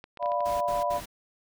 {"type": "clicks", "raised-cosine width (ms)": 0.3, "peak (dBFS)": -28, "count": 6, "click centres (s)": [0.041, 0.173, 0.227, 0.259, 0.319, 0.406]}
{"type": "chord", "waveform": "sine", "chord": "B diminished", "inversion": "first", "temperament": "equal", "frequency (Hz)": [587.3, 698.5, 987.8], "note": ["D5", "F5", "B5"], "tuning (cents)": [0, 0, 0], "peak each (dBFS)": -29, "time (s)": [0.19, 1.01], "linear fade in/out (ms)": 50}
{"type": "noise bursts", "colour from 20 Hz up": "pink", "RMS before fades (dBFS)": -41, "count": 3, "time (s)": [0.45, 1.058], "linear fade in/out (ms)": 10, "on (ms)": 160, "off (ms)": 64}
{"effects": []}